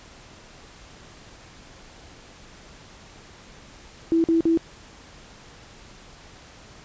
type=tone bursts; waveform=sine; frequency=329.6 Hz; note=E4; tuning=in tune; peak=-16 dBFS; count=3; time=4.12-4.574 s; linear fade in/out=0 ms; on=120 ms; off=47 ms; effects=pink hiss -47 dBFS RMS until 6.84 s + resampled to 16000 Hz